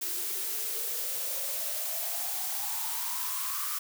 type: noise with high-pass filter sweep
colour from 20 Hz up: blue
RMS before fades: -33 dBFS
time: 0.01-3.79 s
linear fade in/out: 10 ms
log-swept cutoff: 340 to 1200 Hz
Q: 10
effects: none